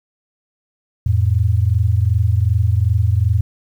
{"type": "tone pair together", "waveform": "sine", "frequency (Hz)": [87.07, 109.7], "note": ["F2", "A2"], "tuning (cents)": [-5, -5], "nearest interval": "major third", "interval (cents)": 400, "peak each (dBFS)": -15, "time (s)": [1.06, 3.41], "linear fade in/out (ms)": 5, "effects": ["8-bit"]}